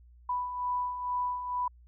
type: beating tone pair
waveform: sine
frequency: 987.8 / 990 Hz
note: B5 / B5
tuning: 0 / +4 cents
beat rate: 2.2 Hz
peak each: -38 / -30 dBFS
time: 0.29-1.68 s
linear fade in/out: 5 ms
effects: added 60 Hz sine -53 dBFS peak until 1.87 s

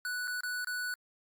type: tone with dropouts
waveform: square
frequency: 1480 Hz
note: F#6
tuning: in tune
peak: -34 dBFS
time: 0.05-0.94 s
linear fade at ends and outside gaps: 1 ms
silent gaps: 0.274-0.278 / 0.407-0.434 / 0.646-0.671 s
effects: Opus 48 kbps

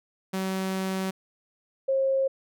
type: tone pair in turn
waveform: sawtooth / sine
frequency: 189.8 / 536.8 Hz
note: F#3 / C5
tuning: +44 / +44 cents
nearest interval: octave + tritone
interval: 1800 cents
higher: second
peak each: -23 / -21 dBFS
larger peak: second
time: 0.33-1.11 / 1.88-2.28 s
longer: first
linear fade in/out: 10 ms
effects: none

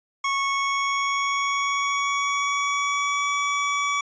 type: tone with pitch glide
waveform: 25% pulse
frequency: 1102 to 1140.9 Hz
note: C#6 to C#6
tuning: -11 to +50 cents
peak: -18 dBFS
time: 0.24-4.01 s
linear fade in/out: 5 ms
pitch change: +61 cents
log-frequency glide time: 0.36-3.28 s
effects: resampled to 16000 Hz

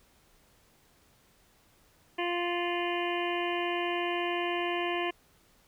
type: harmonic tone with a mistuned harmonic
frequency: 349.2 Hz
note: F4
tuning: in tune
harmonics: 1 / 2 / 3 / 5 / 6 / 7 / 8 / 9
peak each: -32 / -35 / -37 / -39 / -40 / -40 / -41 / -42 dBFS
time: 2.18-5.11 s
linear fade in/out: 10 ms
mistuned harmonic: 9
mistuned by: -62 cents
effects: pink hiss -64 dBFS RMS until 5.67 s

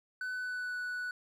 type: tone with pitch glide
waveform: triangle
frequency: 1504 to 1479.9 Hz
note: F#6 to F#6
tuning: +28 to 0 cents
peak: -33 dBFS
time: 0.21-1.11 s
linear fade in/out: 2 ms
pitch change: -28 cents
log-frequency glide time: 0.33-0.77 s
effects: none

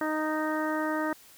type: harmonic tone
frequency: 310 Hz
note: D#4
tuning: 6 cents flat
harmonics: 1 / 2 / 3 / 4 / 5 / 6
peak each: -30 / -33 / -35 / -36 / -37 / -38 dBFS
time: 0.01-1.13 s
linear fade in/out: 2 ms
effects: white hiss -54 dBFS RMS until 1.37 s

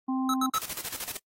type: harmonic tone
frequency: 261.6 Hz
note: C4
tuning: in tune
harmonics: 1 / 3 / 4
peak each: -26 / -36 / -38 dBFS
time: 0.08-0.5 s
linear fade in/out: 10 ms
type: tone bursts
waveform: square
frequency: 1296 Hz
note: E6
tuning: 30 cents flat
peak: -26 dBFS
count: 3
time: 0.29-0.585 s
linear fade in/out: 2 ms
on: 49 ms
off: 74 ms
type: noise with tremolo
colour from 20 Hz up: white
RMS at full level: -34 dBFS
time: 0.54-1.17 s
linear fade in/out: 2 ms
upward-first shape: square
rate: 13 Hz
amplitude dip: 75%
effects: noise-tail reverb RT60 0.1 s tail -24 dB re dry + AAC 48 kbps

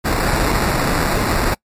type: noise with sample-and-hold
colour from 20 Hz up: pink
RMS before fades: -17 dBFS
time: 0.04-1.55 s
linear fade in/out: 20 ms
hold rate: 3150 Hz
effects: noise-tail reverb RT60 0.1 s tail -25 dB re dry + MP3 64 kbps

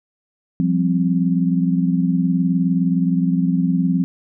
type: chord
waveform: sine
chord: F suspended second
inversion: none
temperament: equal with one note detuned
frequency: 174.61 / 193.97 / 261.6 Hz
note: F3 / G3 / C4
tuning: 0 / -18 / 0 cents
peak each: -17 / -22 / -20 dBFS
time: 0.6-4.04 s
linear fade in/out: 0 ms
effects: none

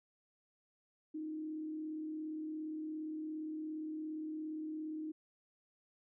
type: tone with frequency modulation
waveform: sine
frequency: 311.1 Hz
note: D#4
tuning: in tune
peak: -39 dBFS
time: 1.14-5.12 s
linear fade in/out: 10 ms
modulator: 37.3 Hz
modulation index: 0.29
effects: none

